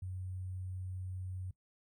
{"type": "tone with sample-and-hold", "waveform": "sine", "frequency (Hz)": 92.5, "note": "F#2", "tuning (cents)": 0, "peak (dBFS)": -39, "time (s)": [0.02, 1.51], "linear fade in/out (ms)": 5, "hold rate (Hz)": 8820, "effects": ["noise-tail reverb RT60 0.1 s tail -19 dB re dry"]}